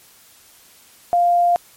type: tone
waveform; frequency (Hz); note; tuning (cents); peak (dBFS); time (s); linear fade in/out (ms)
sine; 698.5; F5; 0; -12; 1.13-1.56; 0
effects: white hiss -49 dBFS RMS until 1.76 s + MP3 64 kbps